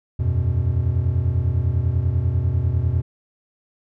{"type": "chord", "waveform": "triangle", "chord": "E suspended second", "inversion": "none", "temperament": "equal", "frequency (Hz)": [82.41, 92.5, 123.47], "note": ["E2", "F#2", "B2"], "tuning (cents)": [0, 0, 0], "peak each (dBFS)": -20, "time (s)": [0.19, 3.02], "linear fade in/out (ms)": 10, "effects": []}